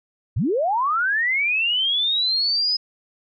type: linear sweep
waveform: sine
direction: up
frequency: 74.7 to 5080 Hz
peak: -18 dBFS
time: 0.36-2.77 s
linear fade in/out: 10 ms
effects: none